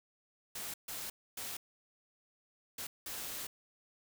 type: noise bursts at uneven times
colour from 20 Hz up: white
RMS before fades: -42 dBFS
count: 5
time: 0.55-0.74 / 0.88-1.1 / 1.37-1.57 / 2.78-2.87 / 3.06-3.47 s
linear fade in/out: 5 ms
effects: none